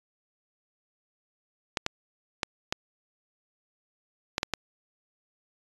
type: clicks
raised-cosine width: 0.2 ms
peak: -9 dBFS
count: 7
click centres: 1.772 / 1.864 / 2.432 / 2.725 / 4.381 / 4.431 / 4.537 s
effects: resampled to 24000 Hz